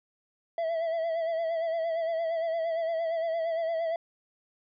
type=tone with vibrato; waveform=triangle; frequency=659.3 Hz; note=E5; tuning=in tune; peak=-25 dBFS; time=0.58-3.96 s; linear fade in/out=2 ms; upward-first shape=sine; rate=8.7 Hz; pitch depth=46 cents each way; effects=resampled to 11025 Hz